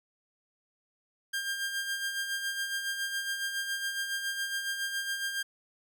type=tone with tremolo; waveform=sawtooth; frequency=1600 Hz; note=G6; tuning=35 cents sharp; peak=-26 dBFS; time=1.33-5.43 s; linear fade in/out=10 ms; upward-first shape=sine; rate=7.2 Hz; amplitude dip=50%; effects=none